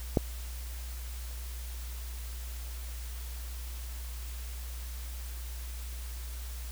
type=click; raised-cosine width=2 ms; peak=-10 dBFS; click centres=0.172 s; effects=added 60 Hz sine -37 dBFS peak until 6.71 s + white hiss -48 dBFS RMS until 6.71 s